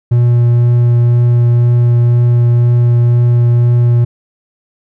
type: tone with vibrato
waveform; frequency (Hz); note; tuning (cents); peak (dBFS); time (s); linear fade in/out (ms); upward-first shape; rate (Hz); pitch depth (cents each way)
triangle; 120; B2; -49; -4; 0.11-4.05; 10; triangle; 2; 10
effects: none